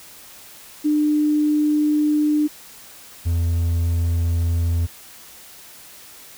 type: tone pair in turn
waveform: sine / triangle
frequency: 300 / 84.55 Hz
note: D4 / E2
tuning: +37 / +44 cents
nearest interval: octave + minor seventh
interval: 2193 cents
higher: first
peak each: -15 / -15 dBFS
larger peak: neither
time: 0.84-2.48 / 3.25-4.87 s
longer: first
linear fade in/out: 20 ms
effects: white hiss -43 dBFS RMS until 6.37 s